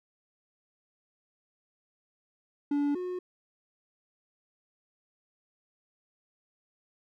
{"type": "tone pair in turn", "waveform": "triangle", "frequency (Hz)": [287.8, 362.6], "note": ["D4", "F#4"], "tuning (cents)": [-35, -35], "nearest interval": "major third", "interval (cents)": 400, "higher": "second", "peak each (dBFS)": [-23, -30], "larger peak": "first", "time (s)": [[2.71, 2.95], [2.95, 3.19]], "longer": "neither", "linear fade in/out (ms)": 5, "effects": []}